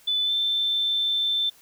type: tone with pitch glide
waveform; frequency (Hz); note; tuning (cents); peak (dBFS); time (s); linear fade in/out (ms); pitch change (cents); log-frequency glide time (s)
sine; 3496 to 3547; A7 to A7; -12 to +13; -21; 0.07-1.5; 10; +25; 0.24-0.32
effects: white hiss -55 dBFS RMS until 1.61 s